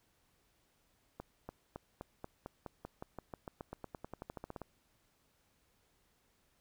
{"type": "accelerating click train", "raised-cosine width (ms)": 1, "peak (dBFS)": -29, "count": 25, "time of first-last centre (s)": [1.2, 4.617], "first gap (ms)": 290, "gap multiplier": 0.93, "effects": ["pink hiss -74 dBFS RMS until 6.6 s"]}